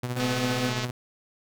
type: tone with tremolo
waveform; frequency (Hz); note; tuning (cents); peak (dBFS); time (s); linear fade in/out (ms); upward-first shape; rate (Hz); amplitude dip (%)
sawtooth; 123.47; B2; 0; -22; 0.03-0.91; 5; triangle; 15; 65
type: tone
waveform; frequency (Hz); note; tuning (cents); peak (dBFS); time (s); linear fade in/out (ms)
25% pulse; 251.8; B3; +34; -24; 0.16-0.7; 10
type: click train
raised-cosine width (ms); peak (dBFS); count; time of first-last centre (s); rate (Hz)
0.2; -15; 140; 0.2-0.847; 215
effects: none